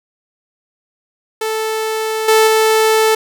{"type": "tone with level steps", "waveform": "sawtooth", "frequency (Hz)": 439.2, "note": "A4", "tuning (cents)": -3, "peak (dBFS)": [-13, -4, -6], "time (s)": [1.41, 3.15], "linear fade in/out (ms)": 5, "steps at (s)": [2.28, 2.47], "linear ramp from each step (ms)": 5, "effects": []}